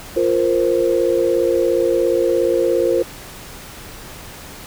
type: chord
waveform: sine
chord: F suspended fourth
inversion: none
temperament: equal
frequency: 349.2 / 466.2 / 523.3 Hz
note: F4 / Bb4 / C5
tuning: 0 / 0 / 0 cents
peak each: -18 dBFS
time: 0.16-3.03 s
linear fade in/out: 10 ms
effects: pink hiss -36 dBFS RMS until 4.66 s